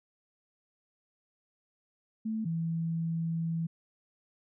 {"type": "tone pair in turn", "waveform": "sine", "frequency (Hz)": [220, 164.81], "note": ["A3", "E3"], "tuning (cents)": [0, 0], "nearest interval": "perfect fourth", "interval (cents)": 500, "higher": "first", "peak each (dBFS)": [-30, -29], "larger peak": "second", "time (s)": [[2.25, 2.45], [2.45, 3.67]], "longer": "second", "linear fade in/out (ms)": 10, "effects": []}